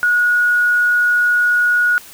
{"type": "tone", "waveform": "sine", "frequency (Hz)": 1453, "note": "F#6", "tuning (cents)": -32, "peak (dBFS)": -11, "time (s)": [0.03, 1.98], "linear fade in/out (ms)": 0, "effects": ["white hiss -39 dBFS RMS until 2.13 s"]}